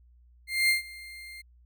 35% pulse tone with ADSR envelope, 2106 Hz, C7, 11 cents sharp, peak -18 dBFS, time 0.47-1.42 s, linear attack 220 ms, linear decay 130 ms, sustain -22 dB, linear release 13 ms, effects added 60 Hz sine -55 dBFS peak until 1.65 s

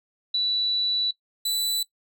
sine / sawtooth tone pair in turn, 3951 / 3974 Hz, B7 / B7, 0 / +10 cents, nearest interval unison, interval 10 cents, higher second, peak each -21 dBFS, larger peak neither, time 0.34-1.11 / 1.45-1.83 s, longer first, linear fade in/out 5 ms, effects noise-tail reverb RT60 0.1 s tail -18 dB re dry

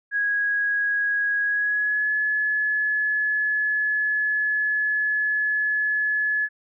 sine tone with pitch glide, 1655 to 1708.4 Hz, G#6 to G#6, -6 to +48 cents, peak -20 dBFS, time 0.11-6.49 s, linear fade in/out 50 ms, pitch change +54 cents, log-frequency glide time 1.42-2.11 s, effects none

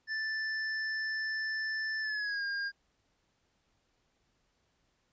square tone with pitch glide, 1760 to 1613.9 Hz, A6 to G6, 0 to +50 cents, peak -33 dBFS, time 0.07-2.72 s, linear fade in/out 50 ms, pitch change -150 cents, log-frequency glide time 2.01-2.44 s, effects pink hiss -75 dBFS RMS until 5.12 s + resampled to 16000 Hz

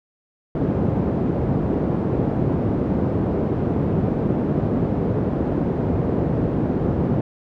pink band-pass noise, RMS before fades -21 dBFS, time 0.55-7.21 s, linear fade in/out 2 ms, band 110 to 410 Hz, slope 12 dB/octave, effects none

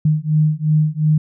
sine beating tone pair, 152.4 / 155.2 Hz, D#3 / D#3, -36 / -4 cents, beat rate 2.8 Hz, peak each -16 dBFS, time 0.05-1.18 s, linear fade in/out 5 ms, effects none

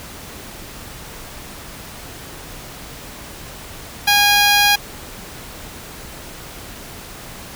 10% pulse tone, 819 Hz, G#5, 24 cents flat, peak -3 dBFS, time 4.07-4.76 s, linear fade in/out 10 ms, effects pink hiss -35 dBFS RMS until 7.55 s

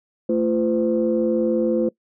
sine tone cluster, 223.4 / 343 / 509 Hz, A3 / F4 / C5, +27 / -31 / -48 cents, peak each -21 dBFS, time 0.29-1.89 s, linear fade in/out 5 ms, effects noise-tail reverb RT60 0.1 s tail -22 dB re dry + tanh soft clip ceiling -9 dBFS

